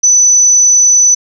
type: tone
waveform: sine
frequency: 5990 Hz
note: F#8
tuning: 20 cents sharp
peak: -4 dBFS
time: 0.03-1.15 s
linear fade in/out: 10 ms
effects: none